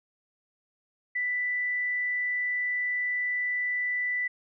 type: tone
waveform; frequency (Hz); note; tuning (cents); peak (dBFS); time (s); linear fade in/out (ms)
sine; 1980; B6; +4; -26; 1.15-4.28; 10
effects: none